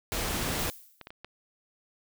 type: noise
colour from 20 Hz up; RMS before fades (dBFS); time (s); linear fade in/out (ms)
pink; -31; 0.12-0.7; 0
type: clicks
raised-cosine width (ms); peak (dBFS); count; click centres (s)
0.3; -26; 6; 0.536 / 0.613 / 1.013 / 1.071 / 1.105 / 1.246
type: noise with exponential decay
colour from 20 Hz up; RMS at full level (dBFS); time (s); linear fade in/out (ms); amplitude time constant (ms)
violet; -35; 0.59-1.1; 2; 110
effects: none